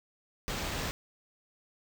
pink noise with sample-and-hold, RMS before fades -35 dBFS, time 0.48-0.91 s, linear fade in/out 0 ms, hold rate 11025 Hz, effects none

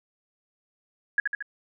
sine tone with echo, 1669 Hz, G#6, 8 cents sharp, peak -18 dBFS, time 1.18-1.2 s, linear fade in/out 2 ms, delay 75 ms, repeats 3, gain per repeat -4 dB, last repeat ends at 1.425 s, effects none

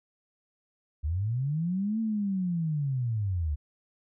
sine linear two-way sweep, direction up then down, 69.7 to 226 to 69.7 Hz, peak -26 dBFS, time 1.03-3.56 s, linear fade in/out 20 ms, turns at 2 s, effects none

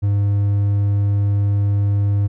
triangle tone, 101.2 Hz, G#2, 44 cents flat, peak -12 dBFS, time 0.02-2.28 s, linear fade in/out 20 ms, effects none

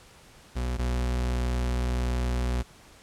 40% pulse tone pair in turn, 61.74 / 61.45 Hz, B1 / B1, 0 / -8 cents, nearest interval unison, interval 8 cents, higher first, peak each -26 / -24 dBFS, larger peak second, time 0.55-0.78 / 0.78-2.63 s, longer second, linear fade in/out 20 ms, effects pink hiss -53 dBFS RMS until 3.02 s + low-pass 10000 Hz 12 dB/octave

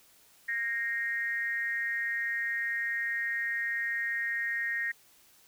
sine tone with frequency modulation, 1864.7 Hz, A#6, in tune, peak -29 dBFS, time 0.48-4.92 s, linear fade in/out 10 ms, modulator 234 Hz, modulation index 0.63, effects white hiss -61 dBFS RMS until 5.47 s

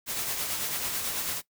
white noise with tremolo, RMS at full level -30 dBFS, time 0.06-1.42 s, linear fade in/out 50 ms, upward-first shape sine, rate 9.1 Hz, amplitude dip 35%, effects noise-tail reverb RT60 0.1 s tail -18 dB re dry

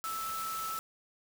sine tone in noise, 1314 Hz, E6, 6 cents flat, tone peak -35 dBFS, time 0.04-0.79 s, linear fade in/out 0 ms, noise white, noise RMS -42 dBFS, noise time 0.04-0.79 s, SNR +4 dB, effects none

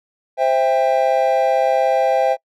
triangle chord, C major, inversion none, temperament equal with one note detuned, 523.3 / 659.3 / 796.8 Hz, C5 / E5 / G5, 0 / 0 / +28 cents, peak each -16 dBFS, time 0.37-2.37 s, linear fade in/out 50 ms, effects noise-tail reverb RT60 0.1 s tail -26 dB re dry

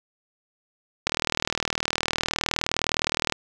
click train, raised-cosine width 0.2 ms, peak -5 dBFS, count 90, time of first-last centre 1.07-3.323 s, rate 39.5 Hz, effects none

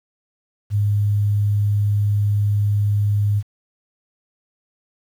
sine tone, 103 Hz, G#2, 14 cents flat, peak -15 dBFS, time 0.7-3.43 s, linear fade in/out 50 ms, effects 8-bit

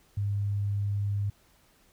sine tone, 101.3 Hz, G#2, 43 cents flat, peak -26 dBFS, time 0.17-1.3 s, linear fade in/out 5 ms, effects pink hiss -63 dBFS RMS until 1.92 s

